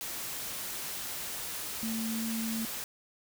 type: tone in noise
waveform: sine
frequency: 224.7 Hz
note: A3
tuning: 37 cents sharp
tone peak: -32 dBFS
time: 1.83-2.65 s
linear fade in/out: 0 ms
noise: white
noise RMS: -38 dBFS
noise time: 0.01-2.84 s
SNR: +3 dB
effects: none